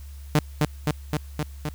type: tone with echo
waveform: sawtooth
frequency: 150.8 Hz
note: D3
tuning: 46 cents sharp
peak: -12 dBFS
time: 0.35-0.39 s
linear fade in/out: 0 ms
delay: 260 ms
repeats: 5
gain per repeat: -2 dB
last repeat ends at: 1.69 s
effects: added 70 Hz sine -37 dBFS peak until 1.74 s + white hiss -54 dBFS RMS until 1.74 s